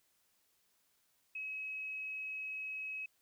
sine tone, 2558 Hz, D#7, 47 cents sharp, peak -39 dBFS, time 1.35-3.06 s, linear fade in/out 5 ms, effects white hiss -75 dBFS RMS until 3.21 s

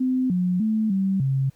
sine tone with pitch steps, 256.9 / 180.4 / 218.1 / 192.9 / 134.7 Hz, C4 / F#3 / A3 / G3 / C#3, -32 / -44 / -15 / -28 / -49 cents, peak -19 dBFS, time 0-1.5 s, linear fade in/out 10 ms, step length 300 ms, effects pink hiss -62 dBFS RMS until 1.55 s

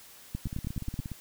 two click trains, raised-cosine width 5 ms, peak -24 / -20 dBFS, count 12 / 7, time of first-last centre 0.47-1.117 / 0.35-0.992 s, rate 17 / 9.35 Hz, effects white hiss -52 dBFS RMS until 1.2 s

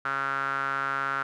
sawtooth tone with band-pass filter, 137 Hz, C#3, 20 cents flat, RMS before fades -29 dBFS, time 0.05-1.23 s, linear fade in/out 5 ms, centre 1400 Hz, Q 7.2, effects none

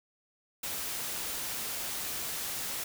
white noise, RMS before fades -36 dBFS, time 0.63-2.84 s, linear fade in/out 5 ms, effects none

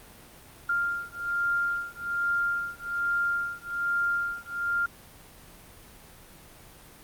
sine beating tone pair, 1396.9 / 1398.1 Hz, F6 / F6, 0 / +1 cents, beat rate 1.2 Hz, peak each -29 dBFS, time 0.69-4.86 s, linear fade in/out 5 ms, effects pink hiss -50 dBFS RMS until 7.03 s + Opus 32 kbps

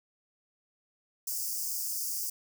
white high-pass noise, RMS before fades -34 dBFS, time 1.27-2.3 s, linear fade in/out 5 ms, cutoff 4800 Hz, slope 96 dB/octave, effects none

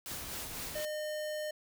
white noise with tremolo, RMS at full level -41 dBFS, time 0.06-0.85 s, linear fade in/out 0 ms, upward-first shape sine, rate 4 Hz, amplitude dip 40%
pink noise, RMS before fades -47 dBFS, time 0.1-0.81 s, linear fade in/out 10 ms
square tone, 609 Hz, D#5, 37 cents flat, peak -36 dBFS, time 0.75-1.51 s, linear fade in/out 5 ms
effects none

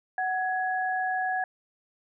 sine tone pair together, 745 / 1672.5 Hz, F#5 / G#6, +12 / +12 cents, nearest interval octave + major second, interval 1400 cents, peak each -27 / -30 dBFS, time 0.18-1.44 s, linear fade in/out 2 ms, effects none

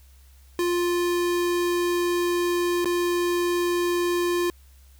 square tone with dropouts, 350.2 Hz, F4, 5 cents sharp, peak -22 dBFS, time 0.59-4.5 s, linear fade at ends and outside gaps 1 ms, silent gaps 2.846-2.856 s, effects added 66 Hz sine -49 dBFS peak until 4.99 s + white hiss -60 dBFS RMS until 4.99 s

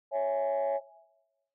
sine chord, C# minor, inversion none, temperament equal, 554.4 / 659.3 / 830.6 Hz, C#5 / E5 / G#5, 0 / 0 / 0 cents, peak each -27 / -31 / -32 dBFS, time 0.11-0.81 s, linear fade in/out 50 ms, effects noise-tail reverb RT60 1.0 s tail -19 dB re dry + tanh soft clip ceiling -22 dBFS

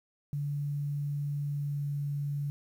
sine tone with pitch glide, 144.4 to 143.49 Hz, D3 to D3, -29 to -40 cents, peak -30 dBFS, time 0.33-2.5 s, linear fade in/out 0 ms, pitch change -11 cents, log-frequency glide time 1.49-1.84 s, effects 10-bit

